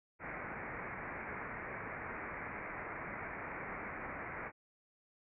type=low-pass noise; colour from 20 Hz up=white; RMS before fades=-44 dBFS; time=0.19-4.52 s; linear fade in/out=50 ms; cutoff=2300 Hz; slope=96 dB/octave; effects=none